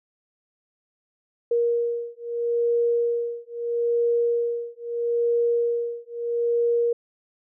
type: beating tone pair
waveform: sine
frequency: 471.3 / 472.07 Hz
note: A#4 / A#4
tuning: +19 / +22 cents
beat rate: 0.77 Hz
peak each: -24 dBFS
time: 1.51-6.93 s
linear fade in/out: 5 ms
effects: none